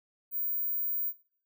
sine tone, 15220 Hz, A#9, 35 cents sharp, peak -29 dBFS, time 0.31-1.13 s, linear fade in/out 50 ms, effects noise-tail reverb RT60 0.5 s tail -17 dB re dry

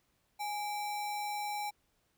sine tone with sample-and-hold, 830.6 Hz, G#5, in tune, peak -34 dBFS, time 0.39-1.71 s, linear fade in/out 20 ms, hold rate 3150 Hz, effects pink hiss -75 dBFS RMS until 2.17 s

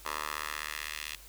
10% pulse tone with high-pass filter sweep, 75.7 Hz, D#2, 47 cents flat, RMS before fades -38 dBFS, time 0.05-1.16 s, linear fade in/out 5 ms, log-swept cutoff 950 to 2600 Hz, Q 1.5, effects added 49 Hz sine -53 dBFS peak until 1.28 s + white hiss -53 dBFS RMS until 1.28 s

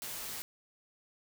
white noise, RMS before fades -41 dBFS, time 0.02-0.42 s, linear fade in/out 0 ms, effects none

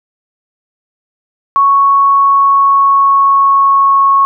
sine tone with pitch glide, 1108.7 to 1100.4 Hz, C#6 to C#6, 0 to -13 cents, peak -5 dBFS, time 1.56-4.25 s, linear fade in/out 0 ms, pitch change -13 cents, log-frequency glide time 2.1-4.1 s, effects none

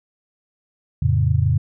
sine chord, F augmented, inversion none, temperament equal with one note detuned, 87.31 / 111.47 / 138.59 Hz, F2 / A2 / C#3, 0 / +23 / 0 cents, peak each -19 dBFS, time 1.02-1.58 s, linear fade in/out 5 ms, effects none

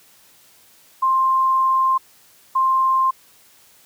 sine tone bursts at uneven times, 1053 Hz, C6, 11 cents sharp, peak -14 dBFS, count 2, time 1.02-1.98 / 2.55-3.11 s, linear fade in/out 10 ms, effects white hiss -52 dBFS RMS until 3.85 s + high-pass 60 Hz 12 dB/octave

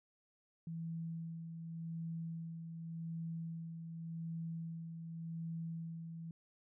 sine tone with tremolo, 164.81 Hz, E3, in tune, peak -39 dBFS, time 0.67-6.31 s, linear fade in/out 2 ms, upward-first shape sine, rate 0.87 Hz, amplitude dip 45%, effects none

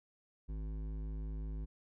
sine tone with hard clipping, 52.7 Hz, G#1, 26 cents sharp, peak -40 dBFS, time 0.48-1.66 s, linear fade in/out 20 ms, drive 12 dB, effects none

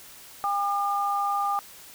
sine tone pair together, 805 / 1206.1 Hz, G5 / D6, +46 / +46 cents, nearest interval perfect fifth, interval 700 cents, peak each -26 dBFS, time 0.44-1.59 s, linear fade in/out 0 ms, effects white hiss -47 dBFS RMS until 1.94 s

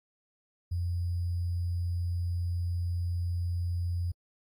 sine tone with sample-and-hold, 87.3 Hz, F2, in tune, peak -28 dBFS, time 0.71-4.12 s, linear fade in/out 10 ms, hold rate 4900 Hz, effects AAC 48 kbps

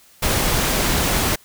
pink noise, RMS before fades -19 dBFS, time 0.22-1.36 s, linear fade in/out 10 ms, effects white hiss -51 dBFS RMS until 1.44 s

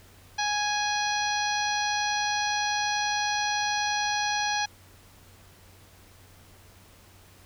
harmonic tone, 830.6 Hz, G#5, in tune, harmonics 1 / 2 / 3 / 4 / 5 / 6 / 7, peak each -28 / -31 / -35 / -36 / -34 / -40 / -35 dBFS, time 0.38-4.66 s, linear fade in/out 10 ms, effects added 93 Hz sine -55 dBFS peak until 7.45 s + pink hiss -55 dBFS RMS until 7.45 s

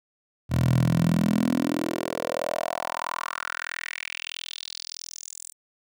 10% pulse tone with high-pass filter sweep, 41.55 Hz, E1, 15 cents sharp, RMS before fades -27 dBFS, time 0.49-5.54 s, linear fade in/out 50 ms, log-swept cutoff 100 to 8500 Hz, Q 4.1, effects none

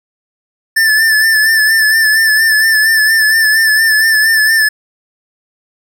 square tone with vibrato, 1760 Hz, A6, in tune, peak -8 dBFS, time 0.76-4.69 s, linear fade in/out 10 ms, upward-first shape sine, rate 4.3 Hz, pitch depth 42 cents each way, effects none

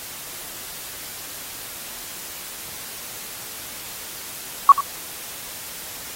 sine tone with echo, 1120 Hz, C#6, 18 cents sharp, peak -3 dBFS, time 4.69-4.72 s, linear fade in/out 2 ms, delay 87 ms, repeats 1, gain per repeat -14 dB, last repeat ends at 4.807 s, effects white hiss -35 dBFS RMS until 6.15 s + AAC 48 kbps

